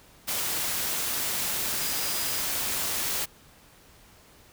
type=tone in noise; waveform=sine; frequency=4927 Hz; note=D#8; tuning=18 cents flat; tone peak=-38 dBFS; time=1.8-2.42 s; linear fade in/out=20 ms; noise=white; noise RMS=-29 dBFS; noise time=0.27-3.26 s; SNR=-12 dB; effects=pink hiss -55 dBFS RMS until 4.52 s